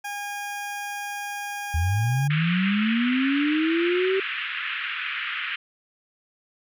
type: tone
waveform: 20% pulse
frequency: 815 Hz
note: G#5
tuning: 33 cents flat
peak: -25 dBFS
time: 0.04-2.28 s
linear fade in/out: 10 ms
type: linear sweep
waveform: sine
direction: up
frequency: 76 to 390 Hz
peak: -20 dBFS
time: 1.74-4.2 s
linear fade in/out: 5 ms
type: band-pass noise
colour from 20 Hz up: white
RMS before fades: -30 dBFS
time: 2.3-5.56 s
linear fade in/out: 5 ms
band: 1300 to 3000 Hz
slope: 48 dB/octave
effects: none